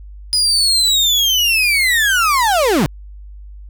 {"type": "linear sweep", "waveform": "35% pulse", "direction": "down", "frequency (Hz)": [5000, 123.47], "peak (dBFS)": -10, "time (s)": [0.33, 2.86], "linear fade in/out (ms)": 0, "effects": ["added 50 Hz sine -32 dBFS peak until 3.69 s"]}